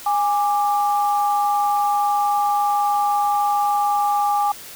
sine tone pair together, 821.7 / 1178 Hz, G#5 / D6, -19 / +5 cents, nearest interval tritone, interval 624 cents, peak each -17 / -23 dBFS, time 0.06-4.52 s, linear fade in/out 5 ms, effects white hiss -38 dBFS RMS until 4.75 s

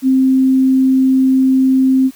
sine tone, 262.8 Hz, C4, 8 cents sharp, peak -8 dBFS, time 0.02-2.11 s, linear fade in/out 50 ms, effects white hiss -44 dBFS RMS until 2.15 s

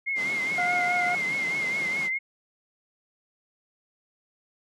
sine tone with vibrato, 2118 Hz, C7, 21 cents sharp, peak -25 dBFS, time 0.06-2.19 s, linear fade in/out 20 ms, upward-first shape triangle, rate 4.8 Hz, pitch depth 66 cents each way
pink high-pass noise, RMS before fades -38 dBFS, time 0.15-2.1 s, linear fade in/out 50 ms, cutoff 140 Hz, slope 48 dB/octave
harmonic tone, 714 Hz, F5, 38 cents sharp, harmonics 1 / 2 / 3, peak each -26 / -32 / -36 dBFS, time 0.58-1.15 s, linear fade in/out 2 ms
effects low-pass 7000 Hz 12 dB/octave

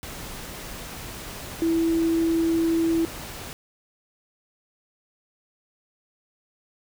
sine tone in noise, 329.6 Hz, E4, in tune, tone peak -19 dBFS, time 1.62-3.05 s, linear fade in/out 0 ms, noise pink, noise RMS -37 dBFS, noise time 0.03-3.53 s, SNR +15 dB, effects none

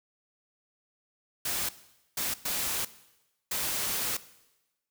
white noise bursts at uneven times, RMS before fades -31 dBFS, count 4, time 1.45-1.69 / 2.17-2.34 / 2.45-2.85 / 3.51-4.17 s, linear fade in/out 5 ms, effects noise-tail reverb RT60 1.0 s tail -17 dB re dry

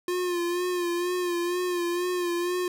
square tone with vibrato, 353.3 Hz, F4, 20 cents sharp, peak -26 dBFS, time 0.08-2.68 s, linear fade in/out 2 ms, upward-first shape sine, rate 2.1 Hz, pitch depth 42 cents each way, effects none

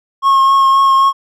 triangle tone with vibrato, 1084 Hz, C#6, 39 cents flat, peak -5 dBFS, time 0.22-1.13 s, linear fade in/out 50 ms, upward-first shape triangle, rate 3.8 Hz, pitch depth 18 cents each way, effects none

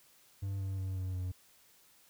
triangle tone with pitch steps, 98 / 96.26 / 94.55 / 92.87 / 91.23 Hz, G2 / G2 / F#2 / F#2 / F#2, 0 / -31 / +38 / +7 / -24 cents, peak -32 dBFS, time 0.42-1.32 s, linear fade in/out 10 ms, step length 180 ms, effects white hiss -64 dBFS RMS until 2.09 s

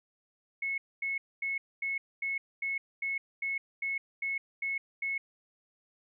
sine tone bursts, 2190 Hz, C#7, 22 cents flat, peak -30 dBFS, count 12, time 0.62-5.18 s, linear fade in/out 5 ms, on 160 ms, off 240 ms, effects none

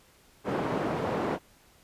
white band-pass noise, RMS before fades -30 dBFS, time 0.44-1.39 s, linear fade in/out 50 ms, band 130 to 690 Hz, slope 12 dB/octave, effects pink hiss -60 dBFS RMS until 1.83 s + resampled to 32000 Hz

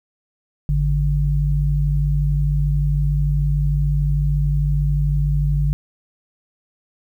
sine tone pair together, 52.34 / 145.8 Hz, G#1 / D3, +14 / -12 cents, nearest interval octave + tritone, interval 1774 cents, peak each -18 dBFS, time 0.69-5.73 s, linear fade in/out 0 ms, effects 9-bit

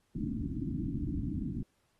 white low-pass noise, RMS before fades -35 dBFS, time 0.15-1.63 s, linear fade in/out 5 ms, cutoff 320 Hz, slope 96 dB/octave, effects pink hiss -75 dBFS RMS until 1.99 s + AAC 32 kbps

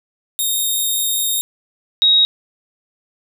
10% pulse / sine tone pair in turn, 3705 / 3789 Hz, A#7 / A#7, -11 / +27 cents, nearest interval unison, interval 38 cents, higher second, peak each -9 dBFS, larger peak neither, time 0.39-1.41 / 2.02-2.25 s, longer first, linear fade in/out 0 ms, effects none

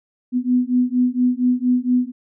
sine beating tone pair, 246.9 / 251.2 Hz, B3 / B3, 0 / +30 cents, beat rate 4.3 Hz, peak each -18 dBFS, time 0.32-2.12 s, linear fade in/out 50 ms, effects none

